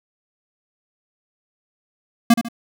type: tone with echo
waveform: square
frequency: 233.1 Hz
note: A#3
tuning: in tune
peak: -9 dBFS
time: 2.3-2.34 s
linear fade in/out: 5 ms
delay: 73 ms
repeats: 2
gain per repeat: -9 dB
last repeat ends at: 2.486 s
effects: none